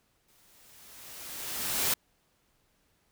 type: noise with exponential growth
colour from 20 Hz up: white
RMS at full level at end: -26 dBFS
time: 0.28-1.94 s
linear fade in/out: 5 ms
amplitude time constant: 360 ms
effects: pink hiss -71 dBFS RMS until 3.11 s